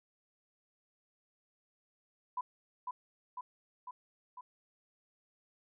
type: tone with echo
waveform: sine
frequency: 996 Hz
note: B5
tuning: 14 cents sharp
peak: -33 dBFS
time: 2.37-2.41 s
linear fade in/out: 5 ms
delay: 500 ms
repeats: 4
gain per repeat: -3 dB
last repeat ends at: 4.41 s
effects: none